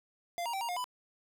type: tone with pitch steps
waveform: square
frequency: 693 / 941 / 775 / 938 / 713 / 997 Hz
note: F5 / A#5 / G5 / A#5 / F5 / B5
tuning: -14 / +16 / -20 / +11 / +36 / +16 cents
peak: -34 dBFS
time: 0.38-0.842 s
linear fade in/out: 0 ms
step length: 77 ms
effects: none